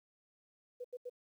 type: tone bursts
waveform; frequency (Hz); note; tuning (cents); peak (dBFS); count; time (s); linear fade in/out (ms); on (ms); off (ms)
sine; 493.9; B4; 0; -40; 3; 0.8-1.097; 10; 45; 81
effects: 12-bit